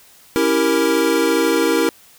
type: chord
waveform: square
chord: C# diminished seventh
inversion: none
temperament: equal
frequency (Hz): 277.2 / 329.6 / 392 / 466.2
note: C#4 / E4 / G4 / Bb4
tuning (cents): 0 / 0 / 0 / 0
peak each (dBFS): -23 / -19 / -23 / -19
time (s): 0.36-1.89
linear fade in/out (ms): 0
effects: white hiss -48 dBFS RMS until 2.18 s